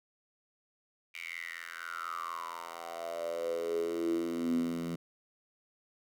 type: tone with high-pass filter sweep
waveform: 10% pulse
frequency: 84.2 Hz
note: E2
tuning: 37 cents sharp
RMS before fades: -36 dBFS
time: 1.14-4.96 s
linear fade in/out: 10 ms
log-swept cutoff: 2400 to 190 Hz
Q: 9.5
effects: none